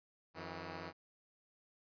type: tone pair together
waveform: 5% pulse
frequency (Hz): 89.3 / 161.71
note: F2 / E3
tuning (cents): +39 / -33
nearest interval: minor seventh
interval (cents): 1028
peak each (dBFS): -36 / -35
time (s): 0.34-0.93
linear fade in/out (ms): 50
effects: resampled to 11025 Hz